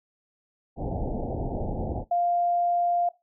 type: low-pass noise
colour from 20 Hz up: pink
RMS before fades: -30 dBFS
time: 0.76-2.05 s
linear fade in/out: 50 ms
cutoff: 840 Hz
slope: 96 dB/octave
type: tone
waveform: sine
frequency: 698.5 Hz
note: F5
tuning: in tune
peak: -21 dBFS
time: 2.11-3.09 s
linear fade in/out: 5 ms
effects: noise-tail reverb RT60 0.2 s tail -18 dB re dry